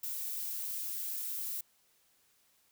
violet noise, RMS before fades -38 dBFS, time 0.03-1.61 s, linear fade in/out 5 ms, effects white hiss -70 dBFS RMS until 2.71 s

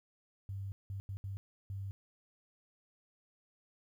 sine tone bursts at uneven times, 98 Hz, G2, in tune, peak -38 dBFS, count 5, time 0.49-0.72 / 0.9-1 / 1.09-1.17 / 1.24-1.37 / 1.7-1.91 s, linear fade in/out 0 ms, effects 12-bit

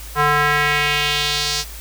square tone with band-pass filter sweep, 147.7 Hz, D3, 10 cents sharp, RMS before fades -18 dBFS, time 0.15-1.65 s, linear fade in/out 50 ms, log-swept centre 1200 to 5400 Hz, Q 1.9, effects added 55 Hz sine -33 dBFS peak until 1.8 s + white hiss -37 dBFS RMS until 1.8 s

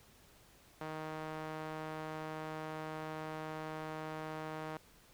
sawtooth tone with band-pass filter, 156.3 Hz, D#3, 8 cents sharp, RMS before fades -43 dBFS, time 0.81-4.77 s, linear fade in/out 0 ms, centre 910 Hz, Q 0.77, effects pink hiss -63 dBFS RMS until 5.13 s

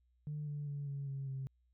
sine tone with pitch steps, 149.5 / 146.25 / 143.08 / 139.97 / 136.93 / 133.96 Hz, D3 / D3 / D3 / C#3 / C#3 / C3, +31 / -7 / -45 / +17 / -21 / +41 cents, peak -37 dBFS, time 0.27-1.47 s, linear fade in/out 0 ms, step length 200 ms, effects tanh soft clip ceiling -34 dBFS + added 61 Hz sine -70 dBFS peak until 1.73 s

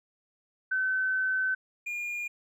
sine / triangle tone pair in turn, 1525 / 2421 Hz, G6 / D#7, -48 / -48 cents, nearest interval minor sixth, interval 800 cents, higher second, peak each -25 / -30 dBFS, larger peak first, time 0.71-1.55 / 1.86-2.28 s, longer first, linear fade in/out 10 ms, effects none

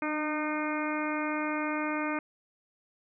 harmonic tone with a mistuned harmonic, 305.1 Hz, D#4, 34 cents flat, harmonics 1 / 2 / 3 / 4 / 5 / 6 / 7 / 8, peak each -32 / -37 / -38 / -37 / -39 / -45 / -39 / -41 dBFS, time 0.02-2.19 s, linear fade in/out 2 ms, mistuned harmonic 1, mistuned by -27 cents, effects none

